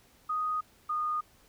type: tone pair in turn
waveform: sine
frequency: 1244.5 / 1227.4 Hz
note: D#6 / D#6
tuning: 0 / -24 cents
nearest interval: unison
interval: 24 cents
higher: first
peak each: -28 dBFS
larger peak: neither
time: 0.29-0.61 / 0.89-1.21 s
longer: neither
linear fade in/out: 10 ms
effects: pink hiss -62 dBFS RMS until 1.48 s

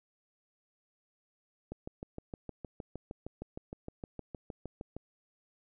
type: click train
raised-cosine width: 2 ms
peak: -27 dBFS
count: 22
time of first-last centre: 1.72-4.966 s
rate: 6.47 Hz
effects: none

